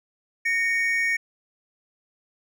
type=tone pair together; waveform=triangle; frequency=1847 / 2239 Hz; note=A#6 / C#7; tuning=-16 / +17 cents; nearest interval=minor third; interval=333 cents; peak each=-22 dBFS; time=0.45-1.17 s; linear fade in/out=10 ms; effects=none